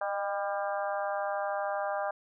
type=harmonic tone with a mistuned harmonic; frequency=199.3 Hz; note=G3; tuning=29 cents sharp; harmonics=3 / 4 / 5 / 6 / 7 / 8; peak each=-33 / -34 / -41 / -39 / -43 / -41 dBFS; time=0.01-2.11 s; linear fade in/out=5 ms; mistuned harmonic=3; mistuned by=+35 cents; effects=none